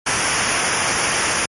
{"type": "noise with comb filter", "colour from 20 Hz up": "pink", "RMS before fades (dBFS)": -19, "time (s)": [0.06, 1.46], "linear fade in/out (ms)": 10, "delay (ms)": 0.25, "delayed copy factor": -0.7, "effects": ["high-pass 80 Hz 12 dB/octave", "MP3 48 kbps"]}